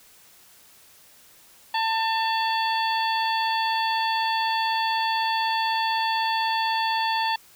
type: harmonic tone with a mistuned harmonic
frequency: 896 Hz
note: A5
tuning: 31 cents sharp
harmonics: 1 / 2 / 3 / 4 / 5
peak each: -23 / -30 / -33 / -32 / -33 dBFS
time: 1.74-7.36 s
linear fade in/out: 5 ms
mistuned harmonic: 4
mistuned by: -78 cents
effects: white hiss -53 dBFS RMS until 7.55 s